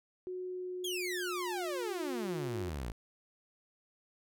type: tone with pitch glide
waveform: sine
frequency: 366.3 to 358.8 Hz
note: F#4 to F4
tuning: -17 to +47 cents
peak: -37 dBFS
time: 0.27-2.69 s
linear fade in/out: 0 ms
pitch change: -36 cents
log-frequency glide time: 0.45-1.38 s
type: exponential sweep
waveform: sawtooth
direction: down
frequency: 3394 to 52.7 Hz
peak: -33 dBFS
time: 0.84-2.92 s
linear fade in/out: 5 ms
effects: none